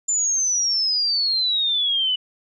sine exponential sweep, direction down, 7180 to 2960 Hz, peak -18 dBFS, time 0.08-2.16 s, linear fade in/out 10 ms, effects none

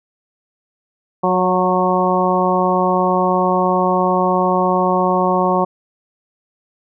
harmonic tone with a mistuned harmonic, 182.9 Hz, F#3, 20 cents flat, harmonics 1 / 2 / 3 / 4 / 5 / 6, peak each -20 / -20 / -20 / -20 / -20 / -20 dBFS, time 1.23-5.65 s, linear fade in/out 10 ms, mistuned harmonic 3, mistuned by +18 cents, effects none

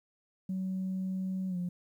sine tone with pitch glide, 188 to 177.55 Hz, F#3 to F3, +28 to +29 cents, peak -30 dBFS, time 0.49-1.69 s, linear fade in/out 5 ms, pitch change -99 cents, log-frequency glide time 1.48-1.57 s, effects tanh soft clip ceiling -28 dBFS + 11-bit

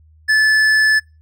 sine tone with hard clipping, 1737 Hz, A6, 23 cents flat, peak -12 dBFS, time 0.28-1 s, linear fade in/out 20 ms, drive 8 dB, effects noise-tail reverb RT60 0.3 s tail -26 dB re dry + added 78 Hz sine -46 dBFS peak until 1.21 s

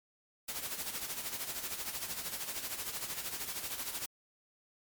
white noise with tremolo, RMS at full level -37 dBFS, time 0.48-4.06 s, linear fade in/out 5 ms, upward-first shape sine, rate 13 Hz, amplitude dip 60%, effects MP3 96 kbps

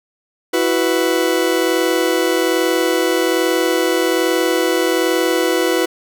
40% pulse chord, E suspended second, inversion none, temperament just, 329.6 / 370.8 / 494.4 Hz, E4 / F#4 / B4, 0 / +4 / +2 cents, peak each -18 dBFS, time 0.53-5.86 s, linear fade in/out 10 ms, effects none

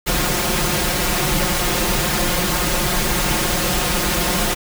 pink noise with comb filter, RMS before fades -19 dBFS, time 0.06-4.55 s, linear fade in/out 20 ms, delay 5.6 ms, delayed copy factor +0.95, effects none

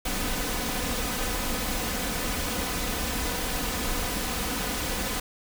pink noise with comb filter, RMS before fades -29 dBFS, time 0.05-5.2 s, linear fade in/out 5 ms, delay 4 ms, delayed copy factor +0.55, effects none

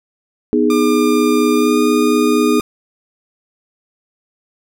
sine chord, G# minor, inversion first, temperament equal, 246.9 / 311.1 / 415.3 Hz, B3 / D#4 / G#4, 0 / 0 / 0 cents, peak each -15 dBFS, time 0.53-2.6 s, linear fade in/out 0 ms
sawtooth tone with pitch glide, 1200 to 1223.1 Hz, D6 to D#6, +37 to -30 cents, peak -17 dBFS, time 0.7-2.61 s, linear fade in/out 2 ms, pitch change +33 cents, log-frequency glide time 1.53-1.8 s
effects none

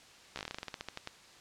slowing click train, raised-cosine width 0.2 ms, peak -21 dBFS, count 17, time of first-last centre 0.36-1.074 s, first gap 14 ms, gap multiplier 1.14, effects white hiss -56 dBFS RMS until 1.4 s + low-pass 6000 Hz 12 dB/octave

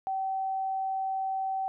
sine tone, 768 Hz, G5, 36 cents flat, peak -28 dBFS, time 0.07-1.68 s, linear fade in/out 0 ms, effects none

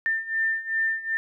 sine beating tone pair, 1793 / 1795.6 Hz, A6 / A6, +32 / +35 cents, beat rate 2.6 Hz, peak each -28 / -25 dBFS, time 0.06-1.17 s, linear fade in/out 0 ms, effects none

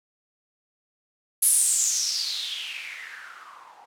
violet noise with low-pass filter sweep, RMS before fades -27 dBFS, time 1.42-3.86 s, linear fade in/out 10 ms, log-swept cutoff 11000 to 790 Hz, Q 6.4, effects none

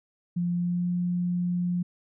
sine tone with pitch glide, 174.61 to 176.95 Hz, F3 to F3, 0 to +23 cents, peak -24 dBFS, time 0.36-1.83 s, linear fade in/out 10 ms, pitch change +23 cents, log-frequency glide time 0.53-0.88 s, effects none

